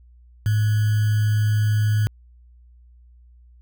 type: tone with sample-and-hold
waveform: sine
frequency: 106.7 Hz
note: G#2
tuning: 47 cents sharp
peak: -16 dBFS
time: 0.46-2.07 s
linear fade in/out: 0 ms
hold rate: 1575 Hz
effects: added 60 Hz sine -47 dBFS peak until 3.61 s